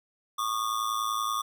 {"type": "ring-modulated tone", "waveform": "square", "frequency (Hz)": 1162, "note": "D6", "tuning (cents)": -19, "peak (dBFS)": -25, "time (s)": [0.38, 1.42], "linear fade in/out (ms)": 10, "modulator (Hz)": 55.2, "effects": []}